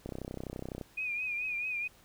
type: click train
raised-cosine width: 2 ms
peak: -25 dBFS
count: 25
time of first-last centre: 0.06-0.812 s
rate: 31.9 Hz
type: tone with vibrato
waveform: sine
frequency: 2459 Hz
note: D#7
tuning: 21 cents flat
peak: -32 dBFS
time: 0.97-1.88 s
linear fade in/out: 10 ms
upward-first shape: triangle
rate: 4.6 Hz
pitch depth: 71 cents each way
effects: pink hiss -61 dBFS RMS until 2.04 s